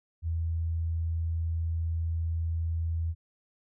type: tone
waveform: sine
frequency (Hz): 82.41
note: E2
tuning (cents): 0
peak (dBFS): -27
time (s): 0.22-3.15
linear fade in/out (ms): 50
effects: none